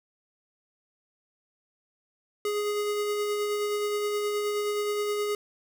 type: tone with tremolo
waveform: square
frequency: 415.3 Hz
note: G#4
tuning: in tune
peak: -26 dBFS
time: 2.45-5.35 s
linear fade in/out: 2 ms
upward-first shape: sine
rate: 9.5 Hz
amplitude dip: 25%
effects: none